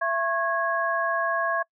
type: tone cluster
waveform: sine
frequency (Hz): 670 / 1089 / 1655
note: E5 / C#6 / G#6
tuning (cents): +28 / -31 / -6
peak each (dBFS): -27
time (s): 0.01-1.63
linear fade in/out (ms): 10
effects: noise-tail reverb RT60 0.1 s tail -25 dB re dry